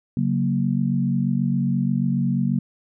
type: chord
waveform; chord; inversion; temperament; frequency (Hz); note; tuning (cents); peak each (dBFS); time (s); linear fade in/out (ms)
sine; F# major; second; equal; 138.59 / 185 / 233.1; C#3 / F#3 / A#3; 0 / 0 / 0; -23; 0.17-2.59; 2
effects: none